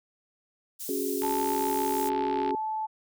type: high-pass noise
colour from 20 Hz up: white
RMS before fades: -37 dBFS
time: 0.79-2.1 s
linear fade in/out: 20 ms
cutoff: 6300 Hz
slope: 12 dB/octave
type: chord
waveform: sine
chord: C# suspended fourth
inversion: none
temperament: equal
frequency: 277.2 / 370 / 415.3 Hz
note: C#4 / F#4 / G#4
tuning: 0 / 0 / 0 cents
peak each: -32 dBFS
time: 0.89-2.55 s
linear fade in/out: 2 ms
type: click train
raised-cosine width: 0.3 ms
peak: -23 dBFS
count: 87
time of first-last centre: 1.22-2.507 s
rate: 66.8 Hz
type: tone with pitch glide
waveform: sine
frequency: 880 to 870.9 Hz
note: A5 to A5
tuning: 0 to -18 cents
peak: -28 dBFS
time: 1.22-2.87 s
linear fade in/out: 20 ms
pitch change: -18 cents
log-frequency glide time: 1.38-1.95 s
effects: none